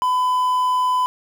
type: tone with quantisation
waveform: triangle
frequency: 1005 Hz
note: B5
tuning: 30 cents sharp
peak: -14 dBFS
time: 0.02-1.06 s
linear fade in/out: 0 ms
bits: 7
effects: none